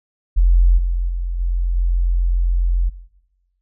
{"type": "tone with level steps", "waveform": "sine", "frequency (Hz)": 43.69, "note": "F1", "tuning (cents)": 1, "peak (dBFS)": [-9, -17, -20, -16, -14], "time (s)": [0.36, 2.9], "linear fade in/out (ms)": 20, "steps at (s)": [0.77, 1.08, 1.39, 1.75], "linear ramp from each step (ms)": 20, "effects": ["noise-tail reverb RT60 1.0 s tail -17 dB re dry"]}